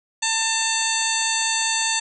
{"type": "harmonic tone", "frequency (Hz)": 895, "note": "A5", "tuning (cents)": 29, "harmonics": [1, 2, 3, 4, 5, 7, 8, 9], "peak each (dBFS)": [-28, -28, -28, -28, -28, -28, -28, -28], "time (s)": [0.22, 2], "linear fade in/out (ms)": 10, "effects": []}